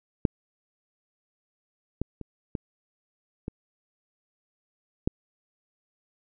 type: clicks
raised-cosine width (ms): 3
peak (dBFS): -7 / -14 / -24 / -17 / -19 / -10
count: 6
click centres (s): 0.252 / 2.016 / 2.213 / 2.552 / 3.481 / 5.075
effects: none